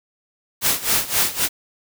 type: noise with tremolo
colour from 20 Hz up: white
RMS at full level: -17 dBFS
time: 0.61-1.49 s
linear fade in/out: 50 ms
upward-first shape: sine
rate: 3.8 Hz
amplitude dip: 85%
effects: none